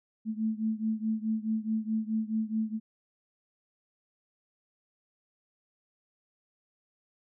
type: beating tone pair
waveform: sine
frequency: 217.9 / 222.6 Hz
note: A3 / A3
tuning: -17 / +20 cents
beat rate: 4.7 Hz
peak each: -30 / -32 dBFS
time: 0.25-2.8 s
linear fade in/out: 50 ms
effects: none